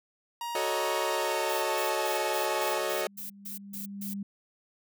45% pulse tone with pitch glide, 944 to 860.7 Hz, A#5 to A5, +22 to -38 cents, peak -33 dBFS, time 0.41-2.78 s, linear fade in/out 2 ms, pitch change -160 cents, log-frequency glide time 1.01-2.06 s
sawtooth chord, D# half-diminished seventh, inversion first, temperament equal, 370 / 440 / 554.4 / 622.3 Hz, F#4 / A4 / C#5 / D#5, 0 / 0 / 0 / 0 cents, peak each -31 / -31 / -30 / -29 dBFS, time 0.55-3.07 s, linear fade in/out 2 ms
violet noise bursts, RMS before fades -39 dBFS, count 10, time 1.49-4.14 s, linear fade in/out 10 ms, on 130 ms, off 150 ms
sine tone with exponential growth, 199.6 Hz, G3, 32 cents sharp, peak -32 dBFS, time 2.06-4.23 s, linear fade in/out 5 ms, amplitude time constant 470 ms
effects none

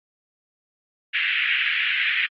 pink band-pass noise, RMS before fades -23 dBFS, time 1.13-2.27 s, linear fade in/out 20 ms, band 1700 to 3000 Hz, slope 48 dB/octave, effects AAC 32 kbps

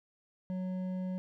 sine tone with hard clipping, 184.8 Hz, F#3, 2 cents flat, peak -35 dBFS, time 0.5-1.18 s, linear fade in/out 0 ms, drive 7 dB, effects none

